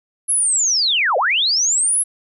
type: linear two-way sweep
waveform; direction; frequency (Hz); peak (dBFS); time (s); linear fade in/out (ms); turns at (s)
sine; down then up; 11050 to 466.2 to 11050; -14; 0.28-2.04; 20; 1.17
effects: none